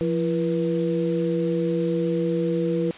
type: tone cluster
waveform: sine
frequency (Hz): 172.4 / 337.1 / 485.7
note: F3 / E4 / B4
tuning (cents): -22 / +39 / -29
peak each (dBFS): -25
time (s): 0.01-2.91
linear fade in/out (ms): 0
effects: white hiss -41 dBFS RMS until 2.97 s + resampled to 8000 Hz